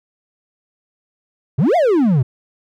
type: exponential two-way sweep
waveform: triangle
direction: up then down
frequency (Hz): 116.2 to 740 to 116.2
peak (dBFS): -9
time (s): 1.58-2.23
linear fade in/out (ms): 10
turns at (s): 1.76
effects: none